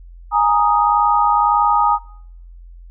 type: chord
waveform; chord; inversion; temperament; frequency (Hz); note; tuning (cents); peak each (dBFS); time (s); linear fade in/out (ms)
sine; Ab suspended second; none; equal; 830.6 / 932.3 / 1244.5; Ab5 / Bb5 / Eb6; 0 / 0 / 0; -16; 0.31-1.99; 50
effects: noise-tail reverb RT60 0.7 s tail -24 dB re dry + added 43 Hz sine -36 dBFS peak until 2.9 s